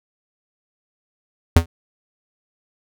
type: tone with exponential decay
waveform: square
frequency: 83.6 Hz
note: E2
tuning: 25 cents sharp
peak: -5 dBFS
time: 1.56-1.66 s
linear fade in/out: 5 ms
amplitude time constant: 21 ms
effects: none

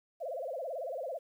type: tone with vibrato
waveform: sine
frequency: 590 Hz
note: D5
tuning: 8 cents sharp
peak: -35 dBFS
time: 0.2-1.19 s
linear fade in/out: 20 ms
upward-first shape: sine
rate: 18 Hz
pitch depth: 270 cents each way
effects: 11-bit

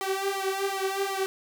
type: tone with flanger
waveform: sawtooth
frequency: 389.1 Hz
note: G4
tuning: 13 cents flat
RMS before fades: -29 dBFS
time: 0.01-1.26 s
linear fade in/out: 0 ms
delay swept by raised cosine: 0.94 to 3.74 ms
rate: 2.7 Hz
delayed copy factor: +1
effects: none

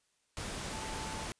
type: tone in noise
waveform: sine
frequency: 878 Hz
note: A5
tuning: 4 cents flat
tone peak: -44 dBFS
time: 0.73-1.26 s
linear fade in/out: 0 ms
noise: pink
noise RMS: -40 dBFS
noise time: 0.37-1.32 s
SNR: -7 dB
effects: white hiss -75 dBFS RMS until 1.39 s + resampled to 22050 Hz

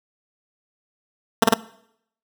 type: tone bursts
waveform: 10% pulse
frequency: 225.4 Hz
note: A3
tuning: 42 cents sharp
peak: -3 dBFS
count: 3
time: 1.42-1.54 s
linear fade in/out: 5 ms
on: 20 ms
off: 30 ms
effects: noise-tail reverb RT60 0.7 s tail -19 dB re dry

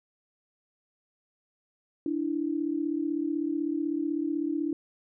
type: tone pair together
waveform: sine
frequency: 293.6 / 329.6 Hz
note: D4 / E4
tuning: 0 / 0 cents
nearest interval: major second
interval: 200 cents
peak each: -29 / -30 dBFS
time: 2.06-4.73 s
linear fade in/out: 2 ms
effects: none

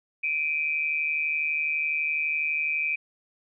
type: tone pair together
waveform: sine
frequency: 2349 / 2501 Hz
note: D7 / D#7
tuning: 0 / +8 cents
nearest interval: minor second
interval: 108 cents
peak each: -27 dBFS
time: 0.23-2.96 s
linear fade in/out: 10 ms
effects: none

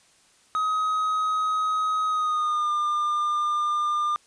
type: tone with pitch glide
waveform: triangle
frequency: 1264 to 1202 Hz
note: D#6 to D6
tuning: +27 to +40 cents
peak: -20 dBFS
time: 0.55-4.16 s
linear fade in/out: 0 ms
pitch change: -87 cents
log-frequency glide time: 2.06-2.72 s
effects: white hiss -59 dBFS RMS until 4.26 s + resampled to 22050 Hz

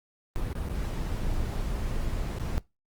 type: noise with dropouts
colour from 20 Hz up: brown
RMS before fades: -30 dBFS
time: 0.36-2.58 s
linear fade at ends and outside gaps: 0 ms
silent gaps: 0.53-0.553 / 0.686-0.696 / 2.385-2.398 s
effects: noise-tail reverb RT60 0.2 s tail -21 dB re dry + Opus 32 kbps

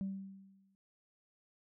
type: tone with exponential decay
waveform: sine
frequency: 193.9 Hz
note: G3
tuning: 19 cents flat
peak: -32 dBFS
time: 0.01-0.75 s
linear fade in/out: 0 ms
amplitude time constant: 160 ms
effects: tanh soft clip ceiling -32 dBFS

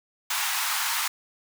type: high-pass noise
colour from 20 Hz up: pink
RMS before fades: -27 dBFS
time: 0.3-1.08 s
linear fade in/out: 5 ms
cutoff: 850 Hz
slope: 48 dB/octave
effects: none

